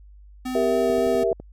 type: tone with vibrato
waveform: square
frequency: 253.7 Hz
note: B3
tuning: 47 cents sharp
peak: -27 dBFS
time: 0.45-1.24 s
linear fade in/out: 10 ms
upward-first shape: sine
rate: 3.7 Hz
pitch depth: 10 cents each way
type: chord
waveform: sine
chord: E diminished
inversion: first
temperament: equal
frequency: 392 / 466.2 / 659.3 Hz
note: G4 / Bb4 / E5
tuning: 0 / 0 / 0 cents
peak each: -23 dBFS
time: 0.55-1.33 s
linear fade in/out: 2 ms
type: click train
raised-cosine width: 2 ms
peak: -23 dBFS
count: 7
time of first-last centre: 0.9-1.4 s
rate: 12 Hz
effects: added 50 Hz sine -44 dBFS peak until 1.52 s